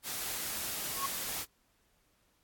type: noise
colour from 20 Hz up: white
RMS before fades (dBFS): -37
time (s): 0.03-1.46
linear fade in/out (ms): 50
type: tone with exponential growth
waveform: triangle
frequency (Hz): 1095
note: C#6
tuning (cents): -22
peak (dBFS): -27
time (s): 0.87-1.06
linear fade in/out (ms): 5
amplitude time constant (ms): 41
effects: pink hiss -72 dBFS RMS until 2.43 s + AAC 64 kbps